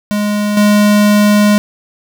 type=tone with level steps; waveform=square; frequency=207.7 Hz; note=G#3; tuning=in tune; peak=-13 / -7 dBFS; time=0.11-1.58 s; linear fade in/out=0 ms; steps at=0.57 s; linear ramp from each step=2 ms; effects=none